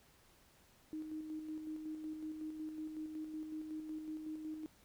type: tone with tremolo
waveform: sine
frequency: 311.1 Hz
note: D#4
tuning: in tune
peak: -40 dBFS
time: 0.93-4.66 s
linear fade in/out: 0 ms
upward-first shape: square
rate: 5.4 Hz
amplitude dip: 40%
effects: pink hiss -67 dBFS RMS until 4.84 s